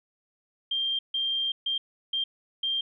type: tone bursts at uneven times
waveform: sine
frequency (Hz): 3182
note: G7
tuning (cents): +25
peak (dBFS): -25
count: 5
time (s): 0.71-0.99 / 1.14-1.52 / 1.66-1.78 / 2.13-2.24 / 2.63-2.81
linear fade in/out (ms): 5
effects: none